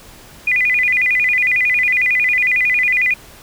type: tone with vibrato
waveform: sine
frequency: 2217 Hz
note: C#7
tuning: in tune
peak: -12 dBFS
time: 0.47-3.14 s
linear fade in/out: 5 ms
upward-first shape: square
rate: 11 Hz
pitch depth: 170 cents each way
effects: pink hiss -41 dBFS RMS until 3.42 s